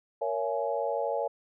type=chord; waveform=sine; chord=A# half-diminished seventh; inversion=none; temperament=just; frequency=466.2 / 559.4 / 671.3 / 839.1 Hz; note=A#4 / C#5 / E5 / G#5; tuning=0 / +16 / +31 / +18 cents; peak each=-33 / -31 / -34 / -34 dBFS; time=0.21-1.28 s; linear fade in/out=10 ms; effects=none